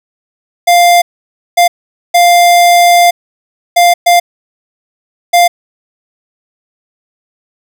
square tone bursts at uneven times, 698.5 Hz, F5, in tune, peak -4 dBFS, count 6, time 0.67-1.02 / 1.57-1.68 / 2.14-3.11 / 3.76-3.94 / 4.06-4.2 / 5.33-5.48 s, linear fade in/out 10 ms, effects none

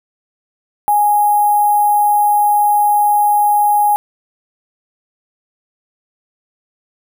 sine tone with sample-and-hold, 829 Hz, G#5, 3 cents flat, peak -9 dBFS, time 0.88-3.96 s, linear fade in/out 0 ms, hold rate 11025 Hz, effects none

